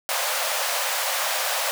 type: high-pass noise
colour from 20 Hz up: pink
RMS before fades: -25 dBFS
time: 0.09-1.71 s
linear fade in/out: 0 ms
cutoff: 510 Hz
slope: 96 dB/octave
effects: none